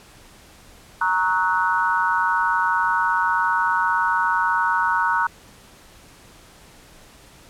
sine chord, F# dominant seventh, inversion first, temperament equal with one note detuned, 932.3 / 1108.7 / 1286.9 / 1480 Hz, A#5 / C#6 / E6 / F#6, 0 / 0 / -42 / 0 cents, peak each -21 / -26 / -25 / -22 dBFS, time 1.01-5.27 s, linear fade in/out 5 ms, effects pink hiss -48 dBFS RMS until 7.49 s + low-pass 12000 Hz 12 dB/octave

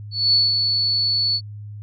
sine tone with ADSR envelope, 4435 Hz, C#8, in tune, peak -12 dBFS, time 0.11-1.41 s, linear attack 220 ms, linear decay 190 ms, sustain -5 dB, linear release 59 ms, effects added 104 Hz sine -32 dBFS peak until 1.82 s

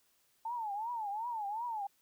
sine tone with vibrato, 880 Hz, A5, in tune, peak -35 dBFS, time 0.45-1.87 s, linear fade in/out 5 ms, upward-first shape triangle, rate 2.7 Hz, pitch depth 200 cents each way, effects white hiss -72 dBFS RMS until 2.01 s

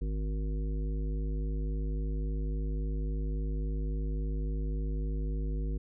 harmonic tone, 51.8 Hz, G#1, 4 cents flat, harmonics 1 / 3 / 5 / 7 / 9, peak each -30 / -40 / -44 / -47 / -49 dBFS, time 0.01-5.78 s, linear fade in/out 10 ms, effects none

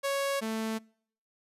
sawtooth tone pair in turn, 554.4 / 221.5 Hz, C#5 / A3, 0 / +12 cents, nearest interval octave + major third, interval 1588 cents, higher first, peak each -24 / -27 dBFS, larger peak first, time 0.03-0.41 / 0.41-0.79 s, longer neither, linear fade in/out 20 ms, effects noise-tail reverb RT60 0.6 s tail -26 dB re dry + resampled to 32000 Hz

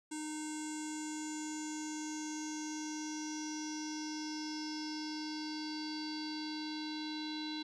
square tone with low-pass filter sweep, 306.9 Hz, D#4, 24 cents flat, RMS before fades -41 dBFS, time 0.11-7.63 s, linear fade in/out 10 ms, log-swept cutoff 8000 to 4000 Hz, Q 8, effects none

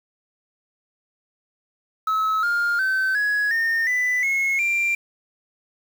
sine tone with pitch steps, 1292 / 1408.9 / 1536.5 / 1675.5 / 1827.2 / 1992.5 / 2173 / 2370 Hz, E6 / F6 / G6 / G#6 / A#6 / B6 / C#7 / D7, -35 / +15 / -35 / +15 / -35 / +15 / -35 / +15 cents, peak -16 dBFS, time 2.07-4.95 s, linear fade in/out 5 ms, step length 360 ms, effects tanh soft clip ceiling -18 dBFS + 7-bit

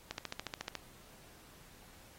click train, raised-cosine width 0.2 ms, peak -20 dBFS, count 10, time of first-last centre 0.11-0.753 s, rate 14 Hz, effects pink hiss -59 dBFS RMS until 2.18 s + AAC 48 kbps

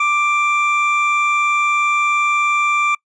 triangle tone pair together, 1179 / 2358 Hz, D6 / D7, +6 / +6 cents, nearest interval octave, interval 1200 cents, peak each -14 / -16 dBFS, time 0-2.95 s, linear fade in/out 5 ms, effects noise-tail reverb RT60 0.1 s tail -26 dB re dry + resampled to 22050 Hz

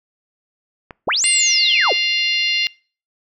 click, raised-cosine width 0.5 ms, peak -18 dBFS, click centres 0.908 s
sine linear two-way sweep, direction up then down, 37.42 to 8980 to 301.8 Hz, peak -15 dBFS, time 1.07-1.93 s, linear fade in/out 10 ms, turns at 1.27 s
harmonic tone, 698.5 Hz, F5, in tune, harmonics 3 / 4 / 5 / 6 / 7 / 8, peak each -22 / -19 / -28 / -22 / -30 / -35 dBFS, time 1.24-2.67 s, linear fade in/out 0 ms
effects noise-tail reverb RT60 0.4 s tail -24 dB re dry

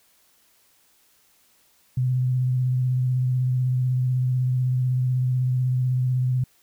sine tone with vibrato, 127.1 Hz, C3, 50 cents flat, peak -19 dBFS, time 1.97-6.44 s, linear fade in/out 5 ms, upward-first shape sine, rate 16 Hz, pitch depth 22 cents each way, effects white hiss -61 dBFS RMS until 6.62 s

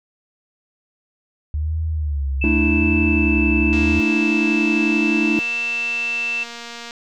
sine tone with vibrato, 73.42 Hz, D2, in tune, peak -19 dBFS, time 1.54-4 s, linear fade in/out 0 ms, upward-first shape sine, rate 0.89 Hz, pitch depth 150 cents each way
sine tone with pitch glide, 2637 to 2663 Hz, E7 to E7, 0 to +17 cents, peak -20 dBFS, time 2.41-6.44 s, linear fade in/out 10 ms, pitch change +17 cents, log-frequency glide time 4.82-5.63 s
triangle chord, A suspended fourth, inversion none, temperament equal with one note detuned, 220 / 298.3 / 329.6 Hz, A3 / D4 / E4, 0 / +27 / 0 cents, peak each -19 dBFS, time 2.44-5.39 s, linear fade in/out 0 ms
click train, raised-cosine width 0.2 ms, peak -17 dBFS, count 748, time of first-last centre 3.73-6.909 s, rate 235 Hz
effects none

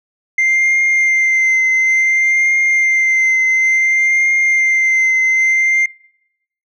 sine tone with vibrato, 2091 Hz, C7, 2 cents flat, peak -8 dBFS, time 0.38-5.86 s, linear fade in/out 5 ms, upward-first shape triangle, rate 0.57 Hz, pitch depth 24 cents each way, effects noise-tail reverb RT60 0.8 s tail -24 dB re dry + tanh soft clip ceiling -9 dBFS

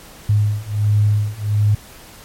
sine beating tone pair, 103.83 / 105.23 Hz, G#2 / G#2, 0 / +23 cents, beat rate 1.4 Hz, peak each -17 / -16 dBFS, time 0.29-1.75 s, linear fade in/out 5 ms, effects pink hiss -41 dBFS RMS until 2.24 s + MP3 64 kbps

